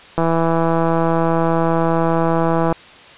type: click train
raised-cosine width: 1 ms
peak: -4 dBFS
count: 421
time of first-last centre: 0.18-2.725 s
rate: 165 Hz
effects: white hiss -41 dBFS RMS until 3.17 s + resampled to 8000 Hz